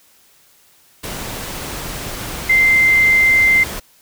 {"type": "tone in noise", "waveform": "sine", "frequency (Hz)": 2084, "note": "C7", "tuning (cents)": -7, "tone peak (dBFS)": -9, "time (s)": [2.49, 3.64], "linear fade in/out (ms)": 10, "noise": "pink", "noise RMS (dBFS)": -27, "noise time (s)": [1.03, 3.8], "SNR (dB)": 15, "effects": ["white hiss -52 dBFS RMS until 4.01 s"]}